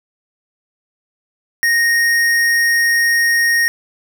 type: tone with hard clipping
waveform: triangle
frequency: 1861 Hz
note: A#6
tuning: 3 cents flat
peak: -13 dBFS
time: 1.63-3.68 s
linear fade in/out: 0 ms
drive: 18 dB
effects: none